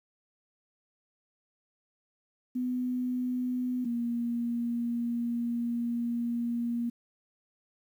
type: tone pair in turn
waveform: sine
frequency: 250 / 236.5 Hz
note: B3 / A#3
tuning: +21 / +25 cents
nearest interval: minor second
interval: 96 cents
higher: first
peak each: -28 dBFS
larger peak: neither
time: 2.55-3.85 / 3.85-6.9 s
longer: second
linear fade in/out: 10 ms
effects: 10-bit